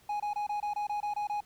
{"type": "tone bursts", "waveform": "triangle", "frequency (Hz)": 830.6, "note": "G#5", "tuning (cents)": 0, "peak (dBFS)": -28, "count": 10, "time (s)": [0.09, 1.406], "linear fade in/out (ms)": 5, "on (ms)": 110, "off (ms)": 24, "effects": ["pink hiss -62 dBFS RMS until 1.45 s"]}